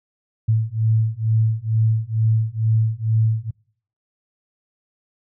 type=beating tone pair; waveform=sine; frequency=109.9 / 112.1 Hz; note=A2 / A2; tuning=-2 / +33 cents; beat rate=2.2 Hz; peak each=-19 dBFS; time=0.48-3.51 s; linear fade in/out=10 ms; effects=noise-tail reverb RT60 0.6 s tail -26 dB re dry